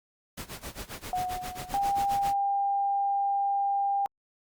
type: noise with tremolo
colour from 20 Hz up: pink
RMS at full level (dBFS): -37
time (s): 0.37-2.34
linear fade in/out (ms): 10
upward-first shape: sine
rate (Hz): 7.5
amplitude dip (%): 90
type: tone with exponential decay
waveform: sine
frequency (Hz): 731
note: F#5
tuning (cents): -21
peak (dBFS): -25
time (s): 1.13-2.38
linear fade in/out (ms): 1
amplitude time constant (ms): 270
type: tone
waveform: sine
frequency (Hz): 798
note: G5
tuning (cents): +31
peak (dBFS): -24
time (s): 1.74-4.06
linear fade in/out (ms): 0
effects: Opus 48 kbps